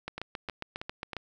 two click trains, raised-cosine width 0.3 ms, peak -19 / -21 dBFS, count 9 / 4, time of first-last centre 0.08-1.167 / 0.18-1.132 s, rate 7.36 / 3.15 Hz, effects none

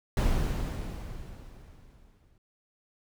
brown noise with exponential decay, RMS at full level -23 dBFS, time 0.17-2.38 s, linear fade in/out 2 ms, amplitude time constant 480 ms, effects none

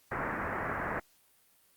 white low-pass noise, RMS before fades -35 dBFS, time 0.11-1 s, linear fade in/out 10 ms, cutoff 1900 Hz, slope 48 dB/octave, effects white hiss -66 dBFS RMS until 1.76 s + Opus 48 kbps

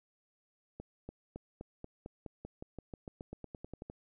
accelerating click train, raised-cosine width 2 ms, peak -30 dBFS, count 20, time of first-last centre 0.8-3.899 s, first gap 290 ms, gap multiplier 0.93, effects none

